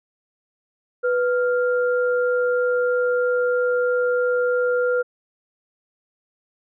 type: tone pair together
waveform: sine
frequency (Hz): 493.9 / 1397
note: B4 / F6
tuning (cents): 0 / 0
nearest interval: octave + tritone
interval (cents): 1800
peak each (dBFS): -18 / -25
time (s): 1.03-5.03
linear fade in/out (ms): 20
effects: none